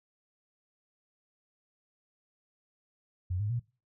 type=tone with pitch steps; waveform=sine; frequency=90.8 / 104.3 / 119.81 Hz; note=F#2 / G#2 / A#2; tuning=-32 / +8 / +48 cents; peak=-29 dBFS; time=3.3-3.597 s; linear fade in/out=10 ms; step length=99 ms; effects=noise-tail reverb RT60 0.3 s tail -19 dB re dry